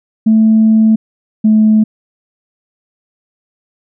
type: tone pair in turn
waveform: sine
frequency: 220 / 216.5 Hz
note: A3 / A3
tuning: 0 / -28 cents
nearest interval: unison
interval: 28 cents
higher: first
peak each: -4 dBFS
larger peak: neither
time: 0.26-0.96 / 1.44-1.84 s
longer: first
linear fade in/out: 10 ms
effects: tanh soft clip ceiling -1 dBFS